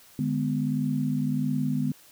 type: chord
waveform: sine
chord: G# diminished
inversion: second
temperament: just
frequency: 149.51 / 207.7 / 249.2 Hz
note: D3 / G#3 / B3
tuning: +31 / 0 / +16 cents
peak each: -28 / -30 / -27 dBFS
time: 0.19-1.92 s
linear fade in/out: 2 ms
effects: white hiss -54 dBFS RMS until 2.11 s